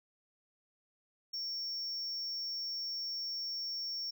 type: tone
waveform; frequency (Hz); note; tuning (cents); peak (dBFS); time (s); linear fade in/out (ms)
triangle; 5480; F8; -34; -35; 1.33-4.11; 10
effects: none